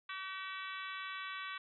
harmonic tone with a mistuned harmonic, 380.9 Hz, G4, 50 cents flat, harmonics 3 / 4 / 5 / 6 / 7 / 8 / 9 / 10, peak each -45 / -47 / -49 / -50 / -51 / -56 / -51 / -54 dBFS, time 0.09-1.58 s, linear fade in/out 5 ms, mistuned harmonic 10, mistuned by +46 cents, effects none

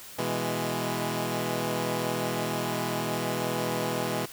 10% pulse chord, E major, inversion second, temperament equal, 123.47 / 164.81 / 207.7 Hz, B2 / E3 / G#3, 0 / 0 / 0 cents, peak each -24 dBFS, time 0.18-4.26 s, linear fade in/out 10 ms, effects white hiss -45 dBFS RMS until 4.32 s

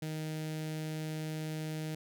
sawtooth tone with notch filter, 156.1 Hz, D#3, 6 cents sharp, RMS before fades -38 dBFS, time 0.02-1.95 s, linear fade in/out 5 ms, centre 1100 Hz, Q 1.2, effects none

